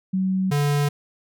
sine / square tone pair in turn, 188.6 / 144.8 Hz, F#3 / D3, +33 / -24 cents, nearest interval perfect fourth, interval 457 cents, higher first, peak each -19 / -19 dBFS, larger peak neither, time 0.13-0.51 / 0.51-0.89 s, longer neither, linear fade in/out 10 ms, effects none

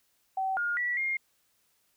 sine tone with pitch steps, 765 / 1422 / 1948 / 2127 Hz, G5 / F6 / B6 / C7, -42 / +31 / -24 / +28 cents, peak -27 dBFS, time 0.37-1.17 s, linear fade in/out 5 ms, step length 200 ms, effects white hiss -71 dBFS RMS until 1.96 s

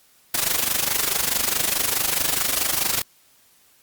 white noise with amplitude modulation, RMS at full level -19 dBFS, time 0.34-3.02 s, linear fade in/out 5 ms, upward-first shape sine, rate 24.7 Hz, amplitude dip 75%, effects white hiss -57 dBFS RMS until 3.82 s + Opus 48 kbps

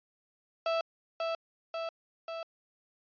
35% pulse tone with echo, 659.3 Hz, E5, in tune, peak -26 dBFS, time 0.66-0.81 s, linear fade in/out 2 ms, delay 540 ms, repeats 3, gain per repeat -3 dB, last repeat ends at 2.43 s, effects resampled to 11025 Hz

